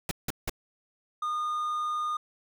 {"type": "noise bursts", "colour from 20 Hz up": "pink", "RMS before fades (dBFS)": -30, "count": 3, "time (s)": [0.09, 0.496], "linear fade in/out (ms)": 2, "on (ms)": 22, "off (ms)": 170}
{"type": "tone", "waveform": "triangle", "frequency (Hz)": 1222, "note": "D#6", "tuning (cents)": -32, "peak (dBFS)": -26, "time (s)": [1.22, 2.17], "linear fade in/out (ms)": 5}
{"effects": []}